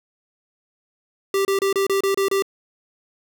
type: tone bursts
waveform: square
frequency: 392 Hz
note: G4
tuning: in tune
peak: -18 dBFS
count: 8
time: 1.34-2.423 s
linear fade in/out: 2 ms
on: 110 ms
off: 29 ms
effects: none